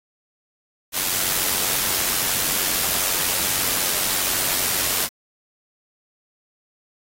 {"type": "noise with amplitude modulation", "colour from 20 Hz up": "white", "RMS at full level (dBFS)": -20, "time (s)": [0.92, 5.09], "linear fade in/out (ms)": 50, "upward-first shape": "sine", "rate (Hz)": 92.6, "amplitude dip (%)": 45, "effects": ["AAC 48 kbps"]}